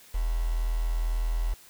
sine tone with quantisation, 41 Hz, E1, 9 cents flat, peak -24 dBFS, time 0.14-1.54 s, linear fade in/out 10 ms, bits 7, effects white hiss -53 dBFS RMS until 1.69 s

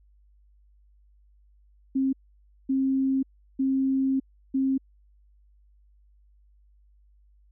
sine tone bursts at uneven times, 267.1 Hz, C4, 36 cents sharp, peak -21 dBFS, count 4, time 1.95-2.13 / 2.69-3.23 / 3.59-4.2 / 4.54-4.78 s, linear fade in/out 10 ms, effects added 50 Hz sine -56 dBFS peak until 7.51 s

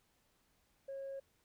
sine tone, 545 Hz, C#5, 29 cents flat, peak -40 dBFS, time 0.88-1.2 s, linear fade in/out 10 ms, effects tanh soft clip ceiling -39 dBFS + pink hiss -75 dBFS RMS until 1.44 s

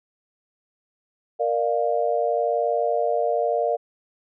sine chord, Bb major, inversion none, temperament equal with one note detuned, 466.2 / 597.6 / 698.5 Hz, Bb4 / D5 / F5, 0 / +30 / 0 cents, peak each -24 dBFS, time 1.39-3.77 s, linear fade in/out 20 ms, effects none

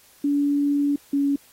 sine tone pair in turn, 286.3 / 281.5 Hz, D4 / C#4, -44 / +27 cents, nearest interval unison, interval 29 cents, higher first, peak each -18 dBFS, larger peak neither, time 0.24-0.96 / 1.13-1.36 s, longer first, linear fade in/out 5 ms, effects white hiss -54 dBFS RMS until 1.52 s + AAC 48 kbps

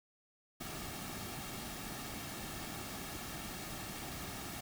pink noise with comb filter, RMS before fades -44 dBFS, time 0.6-4.61 s, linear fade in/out 10 ms, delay 2 ms, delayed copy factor -0.5, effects none

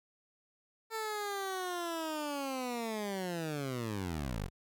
15% pulse linear sweep, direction down, 449.7 to 40.14 Hz, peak -29 dBFS, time 0.9-4.5 s, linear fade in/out 50 ms, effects none

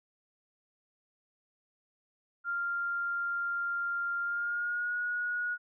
sine tone with pitch glide, 1394 to 1451.5 Hz, F6 to F#6, -4 to -34 cents, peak -30 dBFS, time 2.44-5.58 s, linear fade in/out 50 ms, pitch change +70 cents, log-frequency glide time 4.21-4.95 s, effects none

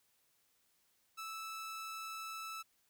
sawtooth tone, 1313 Hz, E6, 7 cents flat, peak -39 dBFS, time 1.17-2.63 s, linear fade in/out 20 ms, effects white hiss -75 dBFS RMS until 2.89 s

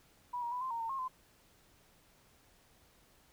sine tone with pitch steps, 978 / 947 / 991 / 1041 / 926 / 909 / 1075 / 1028 Hz, B5 / A#5 / B5 / C6 / A#5 / A#5 / C6 / C6, -17 / +27 / +6 / -9 / -12 / -44 / +47 / -31 cents, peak -35 dBFS, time 0.33-1.082 s, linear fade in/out 10 ms, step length 94 ms, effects pink hiss -66 dBFS RMS until 3.32 s

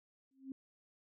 sine tone with exponential growth, 267.1 Hz, C4, 36 cents sharp, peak -38 dBFS, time 0.31-0.52 s, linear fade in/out 2 ms, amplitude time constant 44 ms, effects none

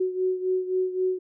sine beating tone pair, 370 / 373.8 Hz, F#4 / F#4, 0 / +18 cents, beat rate 3.8 Hz, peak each -24 / -29 dBFS, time 0-1.19 s, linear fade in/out 10 ms, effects none

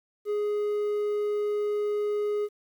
triangle tone, 416.3 Hz, G#4, 4 cents sharp, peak -23 dBFS, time 0.25-2.49 s, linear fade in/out 50 ms, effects 10-bit

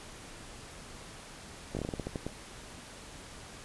slowing click train, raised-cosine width 2 ms, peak -21 dBFS, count 11, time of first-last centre 1.75-2.266 s, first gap 18 ms, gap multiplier 1.22, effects pink hiss -48 dBFS RMS until 3.64 s + resampled to 24000 Hz

